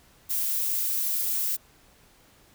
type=noise; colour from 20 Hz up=violet; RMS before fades=-27 dBFS; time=0.29-1.57 s; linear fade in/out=20 ms; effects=pink hiss -58 dBFS RMS until 2.54 s